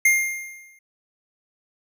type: tone with exponential decay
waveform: square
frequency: 2116 Hz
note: C7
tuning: 19 cents sharp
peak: -13 dBFS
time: 0.05-0.79 s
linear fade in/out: 5 ms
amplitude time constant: 160 ms
effects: none